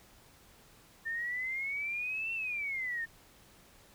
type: exponential two-way sweep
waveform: sine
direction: up then down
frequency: 1795 to 2716 to 1795 Hz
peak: -33 dBFS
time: 1.05-3.06 s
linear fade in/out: 20 ms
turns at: 2.33 s
effects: pink hiss -60 dBFS RMS until 3.94 s